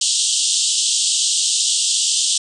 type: band-pass noise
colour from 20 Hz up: white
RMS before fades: -18 dBFS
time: 0.01-2.38 s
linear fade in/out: 5 ms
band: 2900 to 8800 Hz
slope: 96 dB/octave
effects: none